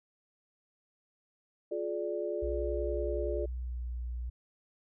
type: chord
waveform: sine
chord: D diminished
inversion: first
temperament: just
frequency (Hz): 352.4 / 422.9 / 587.3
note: F4 / Ab4 / D5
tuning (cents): +16 / +31 / 0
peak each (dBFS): -36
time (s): 1.71-3.46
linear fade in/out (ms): 10
type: tone with pitch glide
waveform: sine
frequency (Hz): 61.74 to 60.36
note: B1 to B1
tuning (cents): 0 to -39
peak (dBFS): -34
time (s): 2.42-4.3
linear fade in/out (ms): 10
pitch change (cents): -39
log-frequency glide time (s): 3.6-3.84
effects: none